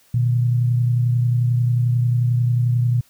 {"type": "tone pair together", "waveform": "sine", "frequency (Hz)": [120, 151.23], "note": ["B2", "D#3"], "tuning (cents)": [-49, -49], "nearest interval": "major third", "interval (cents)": 400, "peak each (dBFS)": [-15, -26], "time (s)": [0.14, 3.01], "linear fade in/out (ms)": 5, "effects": ["white hiss -56 dBFS RMS until 3.09 s"]}